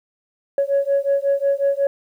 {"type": "beating tone pair", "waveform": "sine", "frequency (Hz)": [554.4, 559.9], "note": ["C#5", "C#5"], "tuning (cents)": [0, 17], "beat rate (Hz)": 5.5, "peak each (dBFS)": [-18, -18], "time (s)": [0.58, 1.87], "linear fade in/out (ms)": 2, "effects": ["tanh soft clip ceiling -11 dBFS", "9-bit"]}